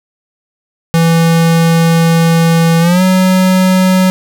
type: tone with pitch glide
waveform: square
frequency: 165.7 to 185.99 Hz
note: E3 to F#3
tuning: +9 to +9 cents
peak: -7 dBFS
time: 0.94-4.1 s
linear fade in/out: 0 ms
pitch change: +200 cents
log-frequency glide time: 2.8-3.02 s
effects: 8-bit